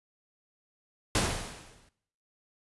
pink noise with exponential decay, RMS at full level -24 dBFS, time 1.15-1.89 s, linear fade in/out 2 ms, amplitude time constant 160 ms, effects noise-tail reverb RT60 0.7 s tail -18 dB re dry + resampled to 24000 Hz

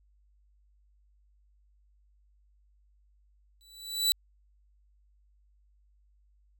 sawtooth tone with exponential growth, 3953 Hz, B7, 1 cent sharp, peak -17 dBFS, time 3.61-4.12 s, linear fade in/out 0 ms, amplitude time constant 110 ms, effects added 50 Hz sine -62 dBFS peak until 6.59 s

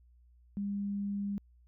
sine tone, 201.3 Hz, G3, 46 cents sharp, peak -32 dBFS, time 0.57-1.38 s, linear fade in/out 0 ms, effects added 60 Hz sine -59 dBFS peak until 1.67 s

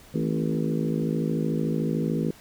harmonic tone with a mistuned harmonic, 53.6 Hz, A1, 45 cents flat, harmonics 3 / 4 / 5 / 6 / 7 / 8 / 9, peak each -27 / -29 / -31 / -33 / -34 / -35 / -36 dBFS, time 0.14-2.31 s, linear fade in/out 5 ms, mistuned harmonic 4, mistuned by +49 cents, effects pink hiss -51 dBFS RMS until 2.4 s

